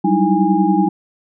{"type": "tone cluster", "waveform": "sine", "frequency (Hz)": [187.1, 197.6, 306, 327.2, 819], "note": ["F#3", "G3", "D#4", "E4", "G#5"], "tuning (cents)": [20, 14, -29, -13, -24], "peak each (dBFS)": -18, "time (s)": [0.04, 0.89], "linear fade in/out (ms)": 10, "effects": []}